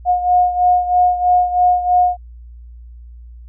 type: beating tone pair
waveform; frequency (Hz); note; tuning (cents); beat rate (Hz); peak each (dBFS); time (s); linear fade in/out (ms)
sine; 719 / 722.1; F#5 / F#5; -50 / -42; 3.1; -12 / -17; 0.05-2.17; 50
effects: added 59 Hz sine -34 dBFS peak until 3.48 s